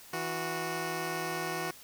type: tone pair together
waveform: 10% pulse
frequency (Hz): 163.7 / 367.5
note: E3 / F#4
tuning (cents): -12 / -12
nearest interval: octave + major second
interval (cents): 1400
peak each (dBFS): -29 / -26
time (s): 0.13-1.71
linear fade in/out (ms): 5
effects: white hiss -52 dBFS RMS until 1.83 s